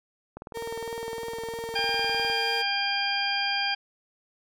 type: click train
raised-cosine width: 1 ms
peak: -25 dBFS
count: 39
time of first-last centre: 0.37-2.299 s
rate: 19.7 Hz
type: tone with vibrato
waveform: 35% pulse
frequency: 458.6 Hz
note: A#4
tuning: 28 cents flat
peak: -31 dBFS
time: 0.54-2.63 s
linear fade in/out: 20 ms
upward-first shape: triangle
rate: 3.1 Hz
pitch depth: 12 cents each way
type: harmonic tone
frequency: 800 Hz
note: G5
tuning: 35 cents sharp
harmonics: 1 / 2 / 3 / 4 / 6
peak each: -31 / -31 / -31 / -31 / -31 dBFS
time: 1.75-3.75 s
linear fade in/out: 10 ms
effects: none